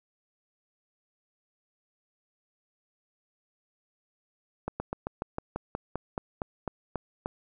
slowing click train, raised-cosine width 1 ms, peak -17 dBFS, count 14, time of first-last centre 4.68-7.259 s, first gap 120 ms, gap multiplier 1.08, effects none

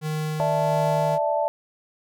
square tone with tremolo, 154.5 Hz, D#3, 12 cents flat, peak -25 dBFS, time 0.01-1.19 s, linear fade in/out 50 ms, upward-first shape sine, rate 1.5 Hz, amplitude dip 25%
sine chord, D suspended second, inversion none, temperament equal, 587.3 / 659.3 / 880 Hz, D5 / E5 / A5, 0 / 0 / 0 cents, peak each -24 / -25 / -25 dBFS, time 0.4-1.48 s, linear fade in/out 0 ms
effects none

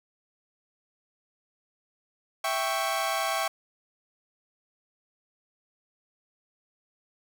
sawtooth chord, C# diminished, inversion first, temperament equal, 659.3 / 784 / 1108.7 Hz, E5 / G5 / C#6, 0 / 0 / 0 cents, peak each -27 dBFS, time 2.44-3.48 s, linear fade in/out 5 ms, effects none

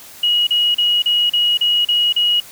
sine tone bursts, 2900 Hz, F#7, 35 cents flat, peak -12 dBFS, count 8, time 0.23-2.402 s, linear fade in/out 5 ms, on 240 ms, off 36 ms, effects white hiss -39 dBFS RMS until 2.51 s

